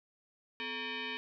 sine tone with frequency modulation, 253.7 Hz, B3, 47 cents sharp, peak -36 dBFS, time 0.6-1.17 s, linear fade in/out 0 ms, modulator 687 Hz, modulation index 4.7, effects none

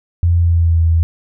sine tone with pitch glide, 85.8 to 82.45 Hz, F2 to E2, -30 to +1 cents, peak -9 dBFS, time 0.23-1.03 s, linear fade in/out 0 ms, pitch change -69 cents, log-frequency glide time 0.38-0.81 s, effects none

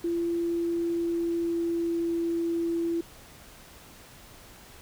sine tone with pitch glide, 340.1 to 336.2 Hz, F4 to E4, -46 to +34 cents, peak -25 dBFS, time 0.04-3.01 s, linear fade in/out 5 ms, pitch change -20 cents, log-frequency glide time 0.38-2.39 s, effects pink hiss -50 dBFS RMS until 4.81 s

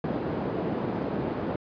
white band-pass noise, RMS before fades -30 dBFS, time 0.04-1.56 s, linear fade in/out 2 ms, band 120 to 450 Hz, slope 12 dB/octave, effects resampled to 11025 Hz

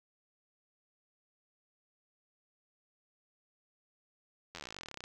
slowing click train, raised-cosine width 0.2 ms, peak -26 dBFS, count 25, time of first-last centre 4.55-5.04 s, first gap 11 ms, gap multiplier 1.05, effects none

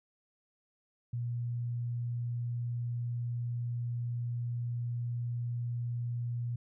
sine tone, 119.8 Hz, A#2, 48 cents sharp, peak -32 dBFS, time 1.13-6.56 s, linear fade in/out 5 ms, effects none

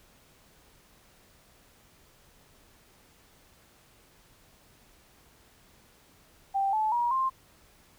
sine tone with pitch steps, 785 / 866 / 955.3 / 1053.9 Hz, G5 / A5 / A#5 / C6, +2 / -28 / +42 / +12 cents, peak -24 dBFS, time 6.54-7.3 s, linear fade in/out 20 ms, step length 190 ms, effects pink hiss -60 dBFS RMS until 7.98 s

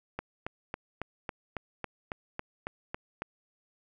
click train, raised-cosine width 0.5 ms, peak -19 dBFS, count 12, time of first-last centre 0.19-3.22 s, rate 3.63 Hz, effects none

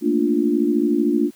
sine chord, Bb major seventh, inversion third, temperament equal, 220 / 233.1 / 293.7 / 349.2 Hz, A3 / Bb3 / D4 / F4, 0 / 0 / 0 / 0 cents, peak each -25 / -22 / -19 / -21 dBFS, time 0.01-1.31 s, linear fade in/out 50 ms, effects white hiss -53 dBFS RMS until 1.35 s

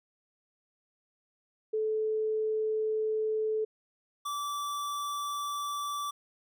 sine / square tone pair in turn, 434.7 / 1160.5 Hz, A4 / D6, -21 / -21 cents, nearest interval octave + perfect fourth, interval 1700 cents, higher second, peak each -27 / -33 dBFS, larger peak first, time 1.73-3.65 / 4.25-6.11 s, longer first, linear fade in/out 10 ms, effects none

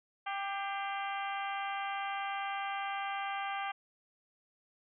harmonic tone with a mistuned harmonic, 395.3 Hz, G4, 15 cents sharp, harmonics 2 / 3 / 4 / 5 / 6 / 7 / 8, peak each -37 / -41 / -43 / -45 / -47 / -48 / -49 dBFS, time 0.26-3.72 s, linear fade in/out 10 ms, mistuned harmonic 5, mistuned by +60 cents, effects none

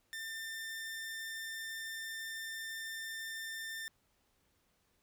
sawtooth tone, 1794 Hz, A6, 33 cents sharp, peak -37 dBFS, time 0.13-3.88 s, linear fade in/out 0 ms, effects pink hiss -75 dBFS RMS until 5.02 s

